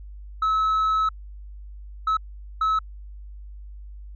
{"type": "tone bursts at uneven times", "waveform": "sine", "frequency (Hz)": 1295, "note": "E6", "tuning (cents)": -31, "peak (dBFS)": -16, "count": 3, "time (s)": [[0.42, 1.09], [2.07, 2.17], [2.61, 2.79]], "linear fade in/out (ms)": 5, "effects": ["tanh soft clip ceiling -18 dBFS", "added 50 Hz sine -37 dBFS peak until 4.15 s"]}